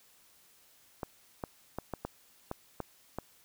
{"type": "clicks", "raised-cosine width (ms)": 1, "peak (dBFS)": -21, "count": 8, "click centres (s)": [1.032, 1.438, 1.786, 1.937, 2.05, 2.514, 2.803, 3.186], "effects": ["white hiss -63 dBFS RMS until 3.44 s"]}